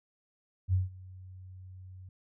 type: tone with ADSR envelope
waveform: sine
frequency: 92.8 Hz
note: F#2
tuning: 6 cents sharp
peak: -22 dBFS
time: 0.68-2.09 s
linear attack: 51 ms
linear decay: 160 ms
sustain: -23 dB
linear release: 3 ms
effects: none